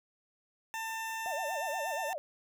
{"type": "tone", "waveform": "20% pulse", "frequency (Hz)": 895, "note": "A5", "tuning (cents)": 29, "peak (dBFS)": -31, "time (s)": [0.74, 2.13], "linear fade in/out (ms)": 0}
{"type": "tone with vibrato", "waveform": "sine", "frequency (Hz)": 659.3, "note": "E5", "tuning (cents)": 0, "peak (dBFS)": -35, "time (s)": [1.26, 2.18], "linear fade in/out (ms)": 0, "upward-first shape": "sine", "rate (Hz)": 8.4, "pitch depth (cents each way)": 280}
{"effects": []}